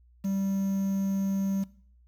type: tone with quantisation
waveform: triangle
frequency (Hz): 194.9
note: G3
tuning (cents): -10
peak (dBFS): -24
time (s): 0.24-1.64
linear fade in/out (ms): 10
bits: 8
effects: noise-tail reverb RT60 0.6 s tail -21 dB re dry + added 60 Hz sine -56 dBFS peak until 2.07 s